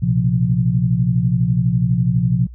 sine chord, Bb suspended second, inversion none, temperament equal with one note detuned, 118.72 / 130.81 / 174.61 Hz, Bb2 / C3 / F3, +32 / 0 / 0 cents, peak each -18 dBFS, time 0.02-2.47 s, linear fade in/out 10 ms, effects added 60 Hz sine -33 dBFS peak until 2.54 s

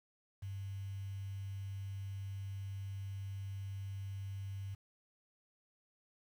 sine tone with quantisation, 98 Hz, G2, in tune, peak -40 dBFS, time 0.42-4.75 s, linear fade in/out 10 ms, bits 10, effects none

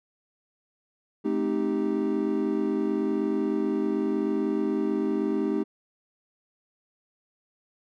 triangle chord, A half-diminished seventh, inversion none, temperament equal with one note detuned, 215.1 / 261.6 / 311.1 / 392 Hz, A3 / C4 / Eb4 / G4, -39 / 0 / 0 / 0 cents, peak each -28 / -29 / -26 / -27 dBFS, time 1.24-5.64 s, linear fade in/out 20 ms, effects none

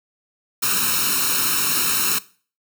white noise with comb filter, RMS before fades -20 dBFS, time 0.62-2.19 s, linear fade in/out 10 ms, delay 0.74 ms, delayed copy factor +1, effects noise-tail reverb RT60 0.4 s tail -19 dB re dry + high-pass 150 Hz 12 dB/octave

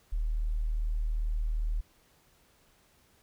sine tone, 38.77 Hz, D#1, 5 cents flat, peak -27 dBFS, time 0.12-1.81 s, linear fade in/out 10 ms, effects pink hiss -65 dBFS RMS until 3.22 s

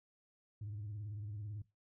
sine tone with vibrato, 104.2 Hz, G#2, 6 cents sharp, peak -40 dBFS, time 0.61-1.62 s, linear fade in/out 5 ms, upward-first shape sine, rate 18 Hz, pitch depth 88 cents each way, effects noise-tail reverb RT60 0.2 s tail -18 dB re dry + tanh soft clip ceiling -39 dBFS

